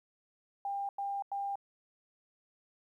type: tone bursts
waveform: sine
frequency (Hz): 798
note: G5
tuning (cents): +31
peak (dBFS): -33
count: 3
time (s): 0.65-1.556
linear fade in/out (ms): 2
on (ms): 240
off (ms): 93
effects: 12-bit